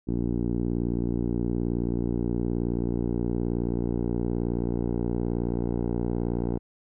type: tone with low-pass filter sweep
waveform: 10% pulse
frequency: 58.9 Hz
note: A#1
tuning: 19 cents sharp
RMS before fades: -27 dBFS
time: 0.07-6.59 s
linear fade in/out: 20 ms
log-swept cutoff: 330 to 520 Hz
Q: 1.6
effects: none